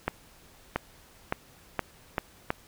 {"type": "accelerating click train", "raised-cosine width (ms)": 0.5, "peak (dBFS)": -11, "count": 6, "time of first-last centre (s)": [0.08, 2.504], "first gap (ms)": 680, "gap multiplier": 0.83, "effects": ["pink hiss -56 dBFS RMS until 2.67 s"]}